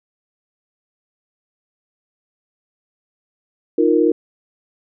sine chord, Eb suspended second, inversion none, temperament equal, 311.1 / 349.2 / 466.2 Hz, Eb4 / F4 / Bb4, 0 / 0 / 0 cents, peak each -16 dBFS, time 3.78-4.12 s, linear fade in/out 5 ms, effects none

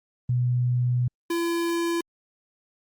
sine / square tone pair in turn, 123.47 / 338.7 Hz, B2 / E4, 0 / +47 cents, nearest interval octave + perfect fourth, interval 1747 cents, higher second, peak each -20 / -24 dBFS, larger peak first, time 0.29-1.08 / 1.3-2.01 s, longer first, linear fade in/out 5 ms, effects Opus 32 kbps

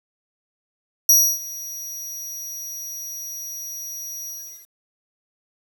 sawtooth tone with ADSR envelope, 5770 Hz, F#8, 44 cents flat, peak -7 dBFS, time 1.09-4.69 s, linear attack 3 ms, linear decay 290 ms, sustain -21 dB, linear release 400 ms, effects 8-bit

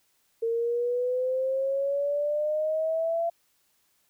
sine exponential sweep, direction up, 454.9 to 680 Hz, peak -24 dBFS, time 0.42-3.3 s, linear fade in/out 10 ms, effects white hiss -69 dBFS RMS until 4.09 s

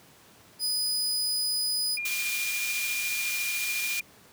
sawtooth tone, 4978 Hz, D#8, in tune, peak -23 dBFS, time 0.59-1.99 s, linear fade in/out 50 ms
sine tone with tremolo, 2410 Hz, D7, 44 cents sharp, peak -28 dBFS, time 1.97-4.01 s, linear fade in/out 2 ms, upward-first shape sine, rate 14 Hz, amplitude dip 30%
pink high-pass noise, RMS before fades -33 dBFS, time 2.05-4 s, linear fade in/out 5 ms, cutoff 3200 Hz, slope 12 dB/octave
effects pink hiss -55 dBFS RMS until 4.32 s + high-pass 100 Hz 12 dB/octave

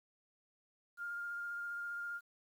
sine tone with vibrato, 1407 Hz, F6, 12 cents sharp, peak -39 dBFS, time 0.97-2.21 s, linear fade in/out 50 ms, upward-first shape sine, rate 15 Hz, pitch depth 10 cents each way, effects 11-bit

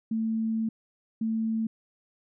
sine tone bursts at uneven times, 222.9 Hz, A3, 23 cents sharp, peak -25 dBFS, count 2, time 0.11-0.69 / 1.21-1.67 s, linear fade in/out 5 ms, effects none

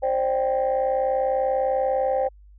sine chord, C suspended second, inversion none, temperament equal with one note detuned, 527.2 / 587.3 / 784 Hz, C5 / D5 / G5, +13 / 0 / 0 cents, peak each -21 / -26 / -24 dBFS, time 0.02-2.29 s, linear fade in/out 20 ms, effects tanh soft clip ceiling -14 dBFS + added 50 Hz sine -46 dBFS peak until 2.58 s

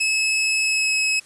sawtooth tone with pitch glide, 2587 to 2568 Hz, E7 to E7, -33 to -46 cents, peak -15 dBFS, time 0-1.2 s, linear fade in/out 10 ms, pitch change -13 cents, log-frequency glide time 0.62-0.94 s, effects white hiss -49 dBFS RMS until 1.25 s + resampled to 24000 Hz

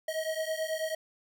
square beating tone pair, 631 / 640.2 Hz, D#5 / D#5, +24 / +49 cents, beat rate 9.2 Hz, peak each -34 / -35 dBFS, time 0.08-0.95 s, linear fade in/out 5 ms, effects none

